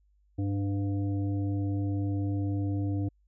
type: harmonic tone with a mistuned harmonic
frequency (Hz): 100.1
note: G2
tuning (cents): +37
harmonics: 1 / 3 / 5 / 7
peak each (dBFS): -28 / -32 / -45 / -48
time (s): 0.38-3.09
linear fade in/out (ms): 10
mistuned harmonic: 3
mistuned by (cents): -23
effects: added 50 Hz sine -63 dBFS peak until 3.27 s